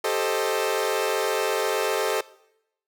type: chord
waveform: sawtooth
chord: A half-diminished seventh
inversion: third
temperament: equal with one note detuned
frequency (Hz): 392 / 440 / 527.5 / 622.3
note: G4 / A4 / C5 / Eb5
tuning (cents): 0 / 0 / +14 / 0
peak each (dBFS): -25 / -22 / -26 / -26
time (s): 0.04-2.21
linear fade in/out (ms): 5
effects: noise-tail reverb RT60 0.8 s tail -20 dB re dry